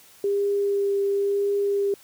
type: tone with vibrato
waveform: sine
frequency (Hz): 400.8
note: G4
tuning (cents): +38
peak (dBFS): -20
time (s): 0.24-1.94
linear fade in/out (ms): 2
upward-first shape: triangle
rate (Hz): 0.96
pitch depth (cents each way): 13
effects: white hiss -52 dBFS RMS until 2.03 s + high-pass 60 Hz 12 dB/octave

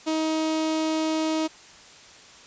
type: tone with notch filter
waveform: sawtooth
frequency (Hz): 316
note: D#4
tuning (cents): +27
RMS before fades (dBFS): -25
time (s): 0.06-1.48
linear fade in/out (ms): 20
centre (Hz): 1700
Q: 1.9
effects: white hiss -48 dBFS RMS until 2.46 s + resampled to 16000 Hz

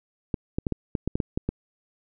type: clicks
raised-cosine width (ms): 3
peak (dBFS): -12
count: 10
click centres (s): 0.342 / 0.585 / 0.668 / 0.723 / 0.952 / 1.076 / 1.155 / 1.202 / 1.375 / 1.49
effects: none

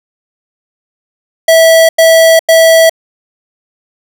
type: tone bursts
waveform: square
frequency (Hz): 653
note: E5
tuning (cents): -17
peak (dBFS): -3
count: 3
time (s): 1.48-2.896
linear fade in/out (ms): 5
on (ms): 410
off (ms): 93
effects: none

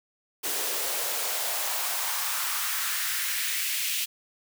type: noise with high-pass filter sweep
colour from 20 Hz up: white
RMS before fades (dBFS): -29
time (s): 0.43-4.06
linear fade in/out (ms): 20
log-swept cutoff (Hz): 360 to 2700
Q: 2
effects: none

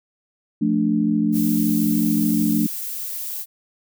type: chord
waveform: sine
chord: D minor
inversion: first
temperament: equal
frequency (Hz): 174.61 / 220 / 293.7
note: F3 / A3 / D4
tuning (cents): 0 / 0 / 0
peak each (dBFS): -24 / -19 / -21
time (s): 0.61-2.67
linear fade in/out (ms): 10
type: noise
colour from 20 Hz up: violet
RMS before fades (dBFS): -29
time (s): 1.32-3.46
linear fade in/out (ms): 50
effects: none

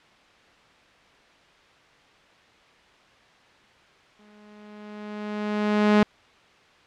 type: tone with exponential growth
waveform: sawtooth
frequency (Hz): 209.6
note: G#3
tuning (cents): +16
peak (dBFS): -10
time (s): 4.19-6.03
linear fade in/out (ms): 2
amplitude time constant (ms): 400
effects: white hiss -55 dBFS RMS until 6.86 s + low-pass 3000 Hz 12 dB/octave

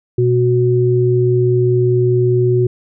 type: tone pair together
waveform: sine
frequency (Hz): 122.6 / 367.4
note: B2 / F#4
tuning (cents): -12 / -12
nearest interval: octave + perfect fifth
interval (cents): 1900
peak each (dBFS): -13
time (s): 0.18-2.67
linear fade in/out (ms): 5
effects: none

